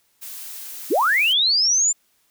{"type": "noise", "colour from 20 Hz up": "blue", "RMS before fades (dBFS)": -35, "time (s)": [0.21, 1.34], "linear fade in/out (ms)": 20}
{"type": "linear sweep", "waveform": "sine", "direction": "up", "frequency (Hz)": [220, 7280], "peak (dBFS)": -15, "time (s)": [0.9, 1.93], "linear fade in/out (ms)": 20}
{"effects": ["white hiss -64 dBFS RMS until 2.3 s"]}